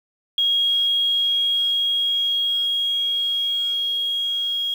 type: tone with level ramp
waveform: sine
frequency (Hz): 3283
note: G#7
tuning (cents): -21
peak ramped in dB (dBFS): -16 to -21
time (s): 0.38-4.74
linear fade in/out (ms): 2
effects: 7-bit